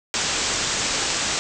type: low-pass noise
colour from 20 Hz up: white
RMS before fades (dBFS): -24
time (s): 0.14-1.39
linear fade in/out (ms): 0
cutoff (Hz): 8000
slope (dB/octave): 96
effects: none